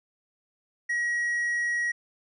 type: tone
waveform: triangle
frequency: 1905 Hz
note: A#6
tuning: 37 cents sharp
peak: -23 dBFS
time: 0.89-1.92 s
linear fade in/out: 10 ms
effects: resampled to 24000 Hz

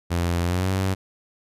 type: tone with pitch glide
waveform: sawtooth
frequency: 86.3 to 95.2 Hz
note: F2 to F#2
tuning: -20 to +50 cents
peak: -17 dBFS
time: 0.1-0.95 s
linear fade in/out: 20 ms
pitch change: +170 cents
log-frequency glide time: 0.44-0.7 s
effects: resampled to 32000 Hz

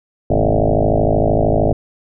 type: tone with frequency modulation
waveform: sine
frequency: 280.9 Hz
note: C#4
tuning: 23 cents sharp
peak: -11 dBFS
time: 0.3-1.73 s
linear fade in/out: 5 ms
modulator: 53.1 Hz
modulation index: 7.8
effects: none

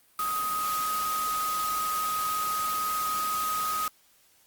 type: tone in noise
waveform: sine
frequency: 1255 Hz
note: D#6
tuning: 15 cents sharp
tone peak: -27 dBFS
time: 0.19-3.88 s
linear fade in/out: 2 ms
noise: white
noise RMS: -35 dBFS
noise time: 0.19-3.88 s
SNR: +5 dB
effects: white hiss -62 dBFS RMS until 4.46 s + Opus 32 kbps

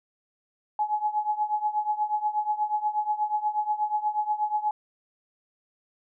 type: tone with tremolo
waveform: sine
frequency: 846 Hz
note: G#5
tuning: 32 cents sharp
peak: -20 dBFS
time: 0.79-4.71 s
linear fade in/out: 2 ms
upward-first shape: triangle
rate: 8.3 Hz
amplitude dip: 90%
effects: none

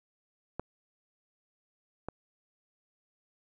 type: clicks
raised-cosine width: 1 ms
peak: -20 / -22 dBFS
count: 2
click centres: 0.596 / 2.086 s
effects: none

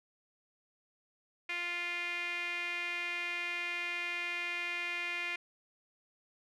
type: tone with band-pass filter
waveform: sawtooth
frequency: 349.2 Hz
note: F4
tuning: in tune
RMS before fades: -37 dBFS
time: 1.49-5.36 s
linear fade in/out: 5 ms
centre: 2300 Hz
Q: 6.3
effects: none

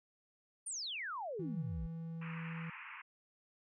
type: exponential sweep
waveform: sine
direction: down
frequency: 9690 to 49 Hz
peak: -39 dBFS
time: 0.66-1.87 s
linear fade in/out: 10 ms
type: tone with pitch glide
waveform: triangle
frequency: 162.6 to 164.49 Hz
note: E3 to E3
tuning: -23 to -3 cents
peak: -39 dBFS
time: 1.39-2.7 s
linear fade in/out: 5 ms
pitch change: +20 cents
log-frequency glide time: 1.49-1.76 s
type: band-pass noise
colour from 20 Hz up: white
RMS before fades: -50 dBFS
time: 2.21-3.02 s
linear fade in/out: 10 ms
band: 890 to 2700 Hz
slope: 96 dB/octave
effects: none

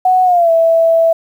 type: tone with pitch glide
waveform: sine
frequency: 740 to 659.3 Hz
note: F#5 to E5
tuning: 0 to 0 cents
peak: -7 dBFS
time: 0.05-1.13 s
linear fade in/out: 5 ms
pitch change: -200 cents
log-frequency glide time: 0.24-0.51 s
effects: 7-bit

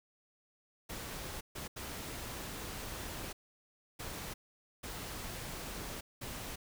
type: noise bursts at uneven times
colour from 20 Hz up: pink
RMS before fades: -43 dBFS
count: 6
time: 0.89-1.41 / 1.55-1.68 / 1.76-3.33 / 3.99-4.34 / 4.83-6.01 / 6.21-6.56 s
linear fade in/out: 10 ms
effects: none

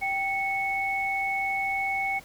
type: tone pair together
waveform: sine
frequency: 781 / 2209 Hz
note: G5 / C#7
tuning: -7 / -7 cents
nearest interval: octave + tritone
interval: 1800 cents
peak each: -29 / -27 dBFS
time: 0.01-2.2 s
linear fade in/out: 20 ms
effects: pink hiss -50 dBFS RMS until 2.24 s

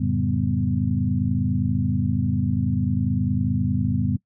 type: tone cluster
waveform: sine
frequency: 89.8 / 110.3 / 139.9 / 194.7 / 247.2 Hz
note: F2 / A2 / C#3 / G3 / B3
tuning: +49 / +5 / +16 / -12 / +2 cents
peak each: -26 dBFS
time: 0-4.17 s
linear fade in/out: 10 ms
effects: noise-tail reverb RT60 0.1 s tail -23 dB re dry

